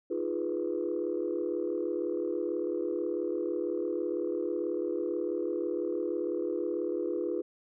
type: chord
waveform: sine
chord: F half-diminished seventh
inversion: third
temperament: equal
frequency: 311.1 / 349.2 / 415.3 / 493.9 Hz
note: Eb4 / F4 / Ab4 / Cb5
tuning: 0 / 0 / 0 / 0 cents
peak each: -36 / -32 / -35 / -35 dBFS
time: 0.1-7.42 s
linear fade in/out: 10 ms
effects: tanh soft clip ceiling -21 dBFS